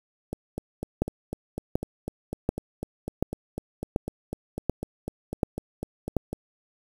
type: two click trains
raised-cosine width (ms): 2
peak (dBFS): -9 / -18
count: 8 / 25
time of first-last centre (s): 1.02-6.167 / 0.33-6.33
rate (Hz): 1.36 / 4
effects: 7-bit